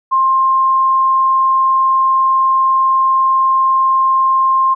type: tone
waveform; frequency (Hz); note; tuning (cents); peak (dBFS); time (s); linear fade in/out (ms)
sine; 1058; C6; +19; -9; 0.11-4.75; 20
effects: none